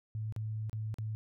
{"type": "tone with dropouts", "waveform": "sine", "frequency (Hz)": 108.8, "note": "A2", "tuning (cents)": -19, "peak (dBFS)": -34, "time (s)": [0.15, 1.15], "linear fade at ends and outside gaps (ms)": 0, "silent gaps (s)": [[0.324, 0.363], [0.696, 0.73], [0.942, 0.985]], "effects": []}